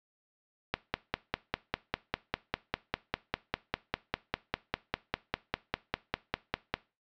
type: click train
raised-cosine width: 0.3 ms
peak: -12 dBFS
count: 31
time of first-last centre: 0.74-6.74 s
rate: 5 Hz
effects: noise-tail reverb RT60 0.3 s tail -20 dB re dry + low-pass 5000 Hz 12 dB/octave